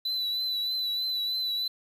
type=tone with vibrato; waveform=triangle; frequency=3987 Hz; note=B7; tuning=16 cents sharp; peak=-26 dBFS; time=0.05-1.68 s; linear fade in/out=5 ms; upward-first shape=triangle; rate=3.2 Hz; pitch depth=40 cents each way; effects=9-bit